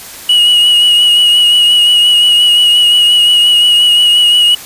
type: tone with vibrato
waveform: triangle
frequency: 2905 Hz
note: F#7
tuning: 32 cents flat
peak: -3 dBFS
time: 0.29-4.55 s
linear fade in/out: 5 ms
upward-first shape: sine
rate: 5.7 Hz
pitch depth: 25 cents each way
effects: white hiss -29 dBFS RMS until 4.65 s + resampled to 32000 Hz